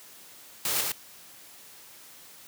white noise with echo, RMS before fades -28 dBFS, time 0.65-0.81 s, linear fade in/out 2 ms, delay 110 ms, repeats 1, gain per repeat -2 dB, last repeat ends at 0.92 s, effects white hiss -50 dBFS RMS until 2.47 s + high-pass 100 Hz 12 dB/octave

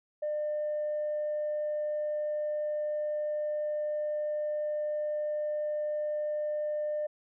sine tone, 601 Hz, D5, 40 cents sharp, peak -28 dBFS, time 0.22-7.07 s, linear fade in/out 10 ms, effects tanh soft clip ceiling -26 dBFS

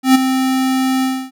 square tone with ADSR envelope, 261.6 Hz, C4, in tune, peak -5 dBFS, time 0.03-1.31 s, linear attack 120 ms, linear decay 13 ms, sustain -9 dB, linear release 280 ms, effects none

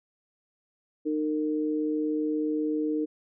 sine tone pair together, 305.8 / 458.2 Hz, D#4 / A#4, -30 / -30 cents, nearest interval perfect fifth, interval 700 cents, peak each -26 / -31 dBFS, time 1.05-3.06 s, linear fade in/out 20 ms, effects none

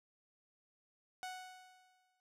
sawtooth tone with exponential decay, 740 Hz, F#5, in tune, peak -37 dBFS, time 1.23-2.2 s, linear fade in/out 0 ms, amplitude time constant 210 ms, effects low-pass 11000 Hz 12 dB/octave

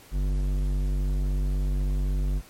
square tone with low-pass filter, 48.1 Hz, G1, 32 cents flat, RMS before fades -25 dBFS, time 0.11-2.42 s, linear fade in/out 50 ms, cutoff 290 Hz, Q 0.52, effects pink hiss -51 dBFS RMS until 2.49 s + MP3 64 kbps

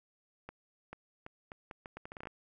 accelerating click train, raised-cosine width 0.5 ms, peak -29 dBFS, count 14, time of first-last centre 0.49-2.272 s, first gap 440 ms, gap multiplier 0.76, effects none

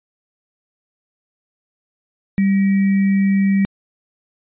sine tone with sample-and-hold, 196 Hz, G3, in tune, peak -12 dBFS, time 2.38-3.65 s, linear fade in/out 0 ms, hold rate 2100 Hz, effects resampled to 8000 Hz

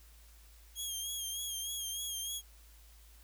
15% pulse tone with vibrato, 3250 Hz, G#7, 38 cents flat, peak -30 dBFS, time 0.75-2.42 s, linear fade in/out 50 ms, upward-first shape sine, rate 3.3 Hz, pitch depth 49 cents each way, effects added 55 Hz sine -56 dBFS peak until 3.23 s + white hiss -63 dBFS RMS until 3.23 s

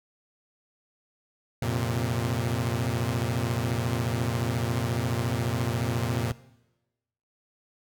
sawtooth chord, F suspended fourth, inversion none, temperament equal with one note detuned, 88.42 / 116.54 / 130.81 Hz, F2 / Bb2 / C3, +22 / 0 / 0 cents, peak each -29 / -24 / -27 dBFS, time 1.62-6.32 s, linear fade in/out 5 ms, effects noise-tail reverb RT60 1.0 s tail -19 dB re dry

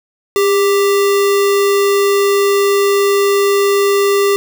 sine tone with sample-and-hold, 401.4 Hz, G4, 41 cents sharp, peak -9 dBFS, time 0.36-4.36 s, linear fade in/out 0 ms, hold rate 1575 Hz, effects none

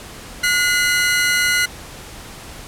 sawtooth tone pair together, 1444 / 2042 Hz, F#6 / C7, -43 / -43 cents, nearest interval tritone, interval 600 cents, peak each -14 dBFS, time 0.43-1.66 s, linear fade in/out 10 ms, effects pink hiss -36 dBFS RMS until 2.67 s + low-pass 12000 Hz 12 dB/octave

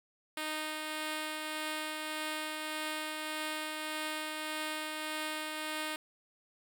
5% pulse tone with tremolo, 309.2 Hz, D#4, 11 cents flat, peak -23 dBFS, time 0.37-5.96 s, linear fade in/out 2 ms, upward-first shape triangle, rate 1.7 Hz, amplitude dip 30%, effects none

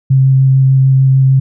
sine tone with vibrato, 133.3 Hz, C3, 33 cents sharp, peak -5 dBFS, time 0.1-1.4 s, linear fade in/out 10 ms, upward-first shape triangle, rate 6.7 Hz, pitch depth 12 cents each way, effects none

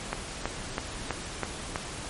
click train, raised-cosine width 0.5 ms, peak -13 dBFS, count 6, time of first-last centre 0.13-1.759 s, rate 3.07 Hz, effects pink hiss -38 dBFS RMS until 2.09 s + MP3 48 kbps

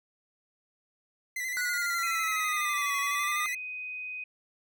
45% pulse tone with vibrato, 2014 Hz, B6, 33 cents sharp, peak -31 dBFS, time 1.36-3.55 s, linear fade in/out 5 ms, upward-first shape square, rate 12 Hz, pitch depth 42 cents each way
square linear two-way sweep, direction down then up, 1480 to 1118 to 1224 Hz, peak -31 dBFS, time 1.57-3.46 s, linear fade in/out 0 ms, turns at 2.98 s
sine tone, 2502 Hz, D#7, 9 cents sharp, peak -35 dBFS, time 2.03-4.24 s, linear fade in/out 5 ms
effects none

